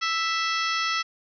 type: harmonic tone with a mistuned harmonic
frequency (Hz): 659.3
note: E5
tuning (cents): 0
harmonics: 2 / 3 / 4 / 5 / 6 / 7 / 8 / 9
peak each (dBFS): -27 / -30 / -32 / -33 / -38 / -36 / -33 / -40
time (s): 0.01-1.03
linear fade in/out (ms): 20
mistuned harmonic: 7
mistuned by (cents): -77
effects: none